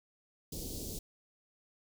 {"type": "band-stop noise", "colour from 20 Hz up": "pink", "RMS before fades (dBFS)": -41, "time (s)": [0.52, 0.99], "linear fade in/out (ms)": 5, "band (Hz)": [500, 4300], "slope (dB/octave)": 24, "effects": []}